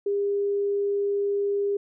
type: tone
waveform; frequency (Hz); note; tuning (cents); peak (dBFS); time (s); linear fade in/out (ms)
sine; 403.2; G4; +49; -22; 0.06-1.77; 5
effects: none